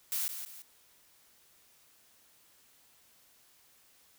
blue noise with echo, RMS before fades -33 dBFS, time 0.12-0.28 s, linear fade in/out 0 ms, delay 170 ms, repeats 2, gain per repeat -8 dB, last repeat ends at 0.62 s, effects white hiss -64 dBFS RMS until 4.18 s

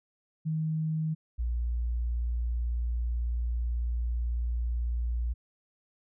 sine tone pair in turn, 157.7 / 59.07 Hz, D#3 / A#1, +24 / +24 cents, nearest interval octave + perfect fourth, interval 1700 cents, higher first, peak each -27 dBFS, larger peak neither, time 0.45-1.15 / 1.38-5.34 s, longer second, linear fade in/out 20 ms, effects none

